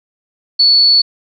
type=tone; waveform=sine; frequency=4435 Hz; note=C#8; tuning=in tune; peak=-6 dBFS; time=0.59-1.02 s; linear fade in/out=10 ms; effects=none